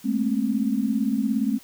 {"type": "tone cluster", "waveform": "sine", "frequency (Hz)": [210, 227.3, 266.5], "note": ["G#3", "A#3", "C4"], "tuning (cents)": [19, -43, 32], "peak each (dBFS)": -25, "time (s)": [0.04, 1.59], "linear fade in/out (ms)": 20, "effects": ["white hiss -50 dBFS RMS until 1.63 s"]}